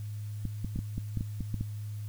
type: clicks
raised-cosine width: 5 ms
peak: -20 dBFS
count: 10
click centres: 0.453 / 0.646 / 0.76 / 0.79 / 0.98 / 1.173 / 1.209 / 1.407 / 1.543 / 1.61 s
effects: added 105 Hz sine -35 dBFS peak until 2.08 s + white hiss -58 dBFS RMS until 2.08 s